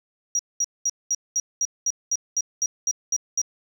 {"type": "tone bursts", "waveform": "sine", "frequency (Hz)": 5740, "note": "F8", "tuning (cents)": 47, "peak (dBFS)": -18, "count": 13, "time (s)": [0.35, 3.416], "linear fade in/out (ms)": 2, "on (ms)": 42, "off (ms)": 210, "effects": ["tanh soft clip ceiling -16 dBFS"]}